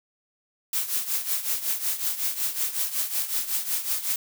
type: noise with tremolo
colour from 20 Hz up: blue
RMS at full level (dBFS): -24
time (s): 0.73-4.16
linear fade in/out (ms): 2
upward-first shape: triangle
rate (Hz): 5.4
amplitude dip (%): 80
effects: none